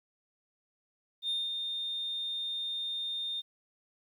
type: tone with ADSR envelope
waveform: sine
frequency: 3640 Hz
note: A#7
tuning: 42 cents flat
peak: -27 dBFS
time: 1.22-3.42 s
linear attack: 72 ms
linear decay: 200 ms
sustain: -5 dB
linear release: 26 ms
effects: tanh soft clip ceiling -27 dBFS + 11-bit